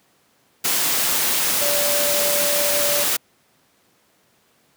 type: tone in noise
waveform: sine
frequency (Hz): 581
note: D5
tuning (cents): -19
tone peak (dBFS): -23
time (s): 1.61-3.04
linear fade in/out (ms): 10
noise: white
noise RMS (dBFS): -20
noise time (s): 0.64-3.17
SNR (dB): -6
effects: pink hiss -60 dBFS RMS until 4.76 s + high-pass 150 Hz 12 dB/octave